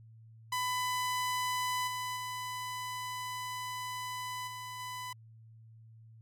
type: tone with level steps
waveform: sawtooth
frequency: 1000 Hz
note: B5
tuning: 21 cents sharp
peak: -27 / -31 / -33 / -37 / -35 dBFS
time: 0.52-5.13 s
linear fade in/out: 5 ms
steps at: 1.87 / 2.16 / 4.47 / 4.79 s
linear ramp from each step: 10 ms
effects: added 112 Hz sine -52 dBFS peak until 6.21 s + MP3 64 kbps